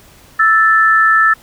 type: tone pair together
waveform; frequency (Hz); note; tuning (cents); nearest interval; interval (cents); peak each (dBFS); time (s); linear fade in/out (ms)
sine; 1319.7 / 1760; E6 / A6; +2 / 0; perfect fourth; 498; -10; 0.39-1.34; 10
effects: pink hiss -44 dBFS RMS until 1.42 s